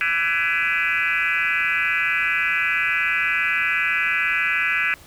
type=tone with frequency modulation; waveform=sine; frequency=2006 Hz; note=B6; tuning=26 cents sharp; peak=-18 dBFS; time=0.01-4.94 s; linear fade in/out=0 ms; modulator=166 Hz; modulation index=3.7; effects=pink hiss -47 dBFS RMS until 5.06 s